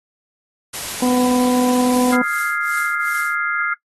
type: noise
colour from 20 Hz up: white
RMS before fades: -27 dBFS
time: 0.73-2.16 s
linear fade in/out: 10 ms
type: harmonic tone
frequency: 249.6 Hz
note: B3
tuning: 19 cents sharp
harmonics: 1 / 2 / 3 / 4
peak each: -15 / -21 / -25 / -27 dBFS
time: 1.02-2.22 s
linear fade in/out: 5 ms
type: noise with tremolo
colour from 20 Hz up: violet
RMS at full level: -25 dBFS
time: 1.92-3.37 s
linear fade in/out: 2 ms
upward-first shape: triangle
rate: 2.6 Hz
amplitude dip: 100%
type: chord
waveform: sine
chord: F minor seventh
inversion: third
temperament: equal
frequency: 1244.5 / 1396.9 / 1661.2 / 2093 Hz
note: Eb6 / F6 / Ab6 / C7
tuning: 0 / 0 / 0 / 0 cents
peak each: -26 / -21 / -26 / -25 dBFS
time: 2.12-3.74 s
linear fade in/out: 10 ms
effects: noise-tail reverb RT60 0.1 s tail -18 dB re dry + AAC 32 kbps